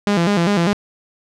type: tone with vibrato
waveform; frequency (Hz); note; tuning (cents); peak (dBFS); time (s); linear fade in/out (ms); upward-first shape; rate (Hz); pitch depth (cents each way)
sawtooth; 186.2; F#3; +11; -10; 0.07-0.73; 0; square; 5; 160
effects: low-pass 6000 Hz 12 dB/octave